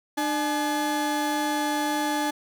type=tone pair together; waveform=35% pulse; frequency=299.7 / 854.1 Hz; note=D4 / G#5; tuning=+35 / +48 cents; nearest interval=octave + tritone; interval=1813 cents; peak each=-25 dBFS; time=0.17-2.31 s; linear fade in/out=10 ms; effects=none